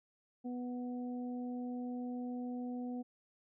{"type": "harmonic tone", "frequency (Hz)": 246.7, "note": "B3", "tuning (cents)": -2, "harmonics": [1, 2, 3], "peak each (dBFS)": [-38, -49, -51], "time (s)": [0.44, 3.03], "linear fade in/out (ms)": 20, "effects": []}